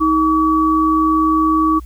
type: tone pair together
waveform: sine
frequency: 316.5 / 1139 Hz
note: D#4 / C#6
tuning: +30 / +47 cents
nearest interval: octave + minor seventh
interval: 2217 cents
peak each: -14 dBFS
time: 0-1.8 s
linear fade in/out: 20 ms
effects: added 60 Hz sine -30 dBFS peak until 1.85 s + white hiss -53 dBFS RMS until 1.85 s